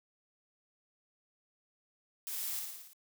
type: noise with echo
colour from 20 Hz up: blue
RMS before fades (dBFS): -40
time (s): 2.27-2.59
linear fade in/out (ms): 0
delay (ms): 57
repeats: 6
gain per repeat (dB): -3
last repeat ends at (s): 2.932
effects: none